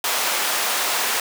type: high-pass noise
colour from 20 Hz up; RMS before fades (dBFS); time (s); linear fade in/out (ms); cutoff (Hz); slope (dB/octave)
pink; -22; 0.04-1.2; 2; 740; 12
effects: none